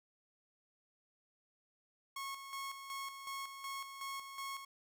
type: tone with tremolo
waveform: sawtooth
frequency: 1094 Hz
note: C#6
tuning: 23 cents flat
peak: -37 dBFS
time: 2.16-4.65 s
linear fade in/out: 5 ms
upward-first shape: square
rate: 2.7 Hz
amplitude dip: 55%
effects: none